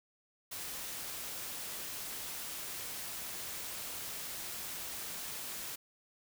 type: noise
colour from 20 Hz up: white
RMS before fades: -42 dBFS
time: 0.51-5.76 s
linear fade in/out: 10 ms
effects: none